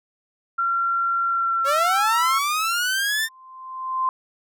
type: tone with pitch glide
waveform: sine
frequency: 1370 to 1331.8 Hz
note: F6 to E6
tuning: -34 to +17 cents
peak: -19 dBFS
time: 0.58-2.39 s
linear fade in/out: 10 ms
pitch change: -49 cents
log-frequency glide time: 1.26-2.05 s
type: linear sweep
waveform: sawtooth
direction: up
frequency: 532 to 1816 Hz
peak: -17 dBFS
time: 1.64-3.29 s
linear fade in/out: 50 ms
type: tone with exponential growth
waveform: sine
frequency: 1041 Hz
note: C6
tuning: 9 cents flat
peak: -17 dBFS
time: 3.07-4.09 s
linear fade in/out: 1 ms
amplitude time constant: 220 ms
effects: none